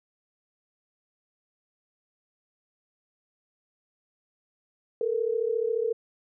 sine tone pair together, 440 / 474.3 Hz, A4 / A#4, 0 / +30 cents, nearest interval minor second, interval 130 cents, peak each -27 dBFS, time 5.01-5.93 s, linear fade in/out 2 ms, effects none

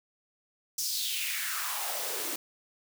white noise with high-pass filter sweep, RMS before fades -33 dBFS, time 0.78-2.36 s, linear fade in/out 5 ms, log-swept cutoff 5900 to 290 Hz, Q 3.5, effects none

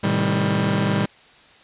sawtooth chord, A half-diminished seventh, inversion none, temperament just, 110 / 132 / 158.4 / 198 Hz, A2 / C3 / Eb3 / G3, 0 / +16 / +31 / +18 cents, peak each -21 / -23 / -20 / -17 dBFS, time 0.03-1.06 s, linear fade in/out 10 ms, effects white hiss -50 dBFS RMS until 1.63 s + resampled to 8000 Hz

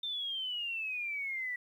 sine exponential sweep, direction down, 3610 to 1943 Hz, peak -34 dBFS, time 0.03-1.56 s, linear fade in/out 5 ms, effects 11-bit

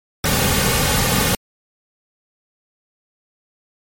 pink noise with comb filter, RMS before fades -17 dBFS, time 0.24-1.35 s, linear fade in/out 2 ms, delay 3 ms, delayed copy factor -0.65, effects MP3 64 kbps

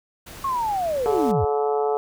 pink noise, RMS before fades -40 dBFS, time 0.26-1.32 s, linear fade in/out 10 ms
sine linear sweep, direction down, 1108.7 to 67.1 Hz, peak -21 dBFS, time 0.44-1.45 s, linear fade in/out 5 ms
harmonic tone, 144.2 Hz, D3, 31 cents flat, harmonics 3 / 4 / 5 / 6 / 7 / 8 / 9, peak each -21 / -34 / -26 / -29 / -39 / -38 / -36 dBFS, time 1.06-1.97 s, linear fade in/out 0 ms
effects none

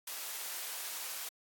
white high-pass noise, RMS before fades -41 dBFS, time 0.07-1.29 s, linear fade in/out 5 ms, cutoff 620 Hz, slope 12 dB/octave, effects AAC 64 kbps

